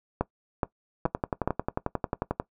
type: two click trains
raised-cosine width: 1 ms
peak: -12 / -10 dBFS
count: 16 / 4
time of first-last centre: 1.06-2.399 / 0.21-1.476 s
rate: 11.2 / 2.37 Hz
effects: noise-tail reverb RT60 0.1 s tail -19 dB re dry